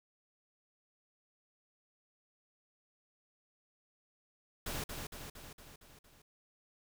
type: noise with echo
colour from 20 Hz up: pink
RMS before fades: -39 dBFS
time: 4.66-4.84 s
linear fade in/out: 5 ms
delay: 230 ms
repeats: 6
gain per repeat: -4 dB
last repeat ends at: 6.22 s
effects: none